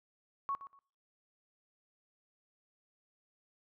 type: tone with echo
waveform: sine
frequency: 1108.7 Hz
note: C#6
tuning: in tune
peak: -32 dBFS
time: 0.49-0.55 s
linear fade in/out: 0 ms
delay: 120 ms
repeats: 2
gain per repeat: -13 dB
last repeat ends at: 0.79 s
effects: noise-tail reverb RT60 0.5 s tail -24 dB re dry